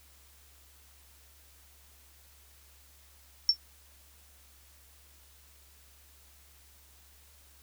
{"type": "tone with exponential decay", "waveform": "sine", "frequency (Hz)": 5440, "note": "F8", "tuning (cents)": -46, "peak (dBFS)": -15, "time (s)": [3.49, 3.57], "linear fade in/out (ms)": 1, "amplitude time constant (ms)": 16, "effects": ["added 69 Hz sine -60 dBFS peak until 7.62 s", "white hiss -60 dBFS RMS until 7.62 s"]}